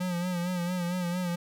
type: tone with vibrato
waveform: square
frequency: 177.7 Hz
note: F3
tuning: 30 cents sharp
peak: -29 dBFS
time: 0-1.36 s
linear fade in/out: 10 ms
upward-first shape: sine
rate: 4.4 Hz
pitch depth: 55 cents each way
effects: none